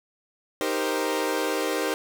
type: chord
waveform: sawtooth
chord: C minor seventh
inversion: first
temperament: equal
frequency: 311.1 / 392 / 466.2 / 523.3 Hz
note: Eb4 / G4 / Bb4 / C5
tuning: 0 / 0 / 0 / 0 cents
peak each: -26 dBFS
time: 0.61-1.94 s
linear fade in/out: 0 ms
effects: none